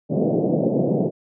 pink band-pass noise, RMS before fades -20 dBFS, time 0.09-1.11 s, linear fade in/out 50 ms, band 140 to 640 Hz, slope 48 dB/octave, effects none

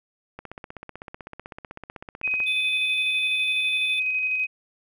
click train, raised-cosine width 0.5 ms, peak -22 dBFS, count 33, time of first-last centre 0.39-2.403 s, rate 15.9 Hz
sine tone with tremolo, 2519 Hz, D#7, 21 cents sharp, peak -21 dBFS, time 2.23-4.47 s, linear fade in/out 20 ms, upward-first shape square, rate 12 Hz, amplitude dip 25%
triangle tone, 3520 Hz, A7, in tune, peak -26 dBFS, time 2.46-4 s, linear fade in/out 10 ms
effects none

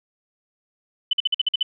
sine tone bursts, 3005 Hz, F#7, 26 cents sharp, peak -16 dBFS, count 8, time 1.11-1.629 s, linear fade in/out 5 ms, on 22 ms, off 49 ms, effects none

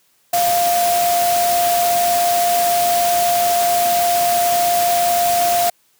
sine tone in noise, 699 Hz, F5, 1 cent sharp, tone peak -14 dBFS, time 0.33-5.7 s, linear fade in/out 5 ms, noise white, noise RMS -22 dBFS, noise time 0.33-5.7 s, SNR +5 dB, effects white hiss -59 dBFS RMS until 5.99 s + high-pass 80 Hz 12 dB/octave

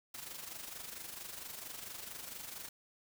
white noise with amplitude modulation, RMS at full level -44 dBFS, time 0.14-2.69 s, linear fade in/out 5 ms, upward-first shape sine, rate 24.4 Hz, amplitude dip 60%, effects none

